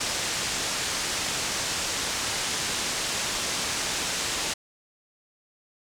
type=low-pass noise; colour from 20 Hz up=white; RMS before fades=-29 dBFS; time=0-4.54 s; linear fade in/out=10 ms; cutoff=7800 Hz; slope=24 dB/octave; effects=none